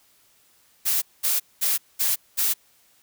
blue noise bursts, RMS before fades -22 dBFS, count 5, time 0.85-2.54 s, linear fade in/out 20 ms, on 170 ms, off 210 ms, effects white hiss -60 dBFS RMS until 3.02 s

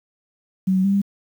sine tone with pitch steps, 188.7 / 187.6 / 197.3 / 199.2 Hz, F#3 / F#3 / G3 / G3, +34 / +24 / +11 / +28 cents, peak -15 dBFS, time 0.67-1.018 s, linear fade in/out 10 ms, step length 87 ms, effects 8-bit

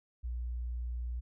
sine tone, 60.1 Hz, B1, 46 cents flat, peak -34 dBFS, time 0.23-1.21 s, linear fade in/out 20 ms, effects none

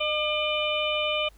harmonic tone with a mistuned harmonic, 601 Hz, D5, 40 cents sharp, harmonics 1 / 2 / 4 / 5 / 6, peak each -28 / -33 / -30 / -29 / -36 dBFS, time 0-1.29 s, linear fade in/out 10 ms, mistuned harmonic 1, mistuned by +18 cents, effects added 50 Hz sine -51 dBFS peak until 1.37 s + pink hiss -60 dBFS RMS until 1.37 s

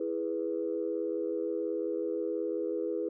sine chord, E major, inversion none, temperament equal, 329.6 / 415.3 / 493.9 Hz, E4 / G#4 / B4, 0 / 0 / 0 cents, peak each -34 dBFS, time 0-3.09 s, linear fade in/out 5 ms, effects tanh soft clip ceiling -20 dBFS

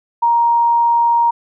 sine tone, 938 Hz, A#5, 11 cents sharp, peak -10 dBFS, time 0.22-1.31 s, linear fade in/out 10 ms, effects none

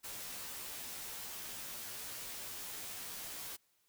white noise with comb filter, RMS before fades -45 dBFS, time 0.03-3.57 s, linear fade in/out 20 ms, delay 14 ms, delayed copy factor -0.9, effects white hiss -75 dBFS RMS until 3.88 s

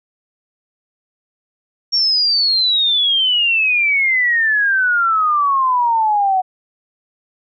sine exponential sweep, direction down, 5570 to 738 Hz, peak -12 dBFS, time 1.92-6.42 s, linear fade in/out 20 ms, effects none

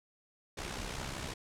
pink noise with amplitude modulation, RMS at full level -37 dBFS, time 0.57-1.34 s, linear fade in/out 10 ms, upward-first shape sine, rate 65.7 Hz, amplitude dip 60%, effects low-pass 8000 Hz 12 dB/octave

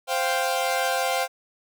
sawtooth chord, C suspended fourth, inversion none, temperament equal, 523.3 / 698.5 / 784 Hz, C5 / F5 / G5, 0 / 0 / 0 cents, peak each -23 dBFS, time 0.07-1.28 s, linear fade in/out 50 ms, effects none

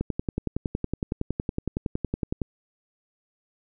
click train, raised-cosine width 3 ms, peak -13 dBFS, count 27, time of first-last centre 0.01-2.417 s, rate 10.8 Hz, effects none

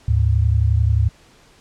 sine tone pair together, 75.3 / 106.68 Hz, D2 / G#2, +44 / +47 cents, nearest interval tritone, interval 603 cents, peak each -16 dBFS, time 0.08-1.09 s, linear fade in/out 5 ms, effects pink hiss -51 dBFS RMS until 1.6 s + low-pass 8000 Hz 12 dB/octave

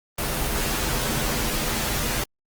pink noise with comb filter, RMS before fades -25 dBFS, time 0.18-2.24 s, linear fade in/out 5 ms, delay 11 ms, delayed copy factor -0.85, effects Opus 24 kbps

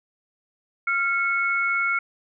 sine tone pair together, 1385 / 2199 Hz, F6 / C#7, -15 / -14 cents, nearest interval minor sixth, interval 801 cents, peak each -23 dBFS, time 0.87-1.99 s, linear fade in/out 5 ms, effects none

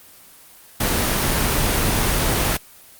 pink noise, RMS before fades -19 dBFS, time 0.8-2.57 s, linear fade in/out 5 ms, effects white hiss -46 dBFS RMS until 2.99 s + Opus 24 kbps

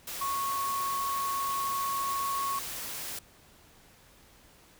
sine tone in noise, 1103 Hz, C#6, 9 cents flat, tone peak -29 dBFS, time 0.21-2.59 s, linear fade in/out 5 ms, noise white, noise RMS -38 dBFS, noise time 0.07-3.19 s, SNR +6 dB, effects pink hiss -58 dBFS RMS until 4.79 s

